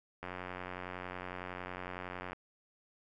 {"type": "click train", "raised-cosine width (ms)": 0.5, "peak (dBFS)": -26, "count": 192, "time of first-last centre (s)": [0.23, 2.331], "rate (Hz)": 90.9, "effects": []}